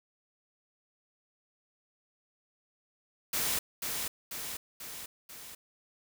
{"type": "noise with echo", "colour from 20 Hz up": "white", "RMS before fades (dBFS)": -31, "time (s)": [3.33, 3.59], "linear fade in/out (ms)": 5, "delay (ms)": 490, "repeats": 4, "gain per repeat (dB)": -4, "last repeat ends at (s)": 5.55, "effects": []}